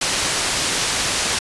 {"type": "low-pass noise", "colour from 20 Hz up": "white", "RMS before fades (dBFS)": -21, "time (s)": [0.01, 1.39], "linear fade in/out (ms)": 5, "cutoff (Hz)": 7400, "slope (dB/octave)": 12, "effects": ["resampled to 24000 Hz"]}